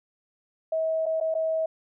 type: tone with dropouts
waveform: sine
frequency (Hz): 642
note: E5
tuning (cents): -46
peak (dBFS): -23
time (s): 0.72-1.66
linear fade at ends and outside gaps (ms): 5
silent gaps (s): 1.058-1.063 / 1.202-1.21 / 1.342-1.35
effects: none